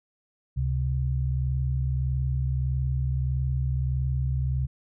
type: tone pair together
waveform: sine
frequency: 69.39 / 131 Hz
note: C#2 / C3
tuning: +2 / +2 cents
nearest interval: major seventh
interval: 1100 cents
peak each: -26 dBFS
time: 0.56-4.67 s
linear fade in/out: 20 ms
effects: none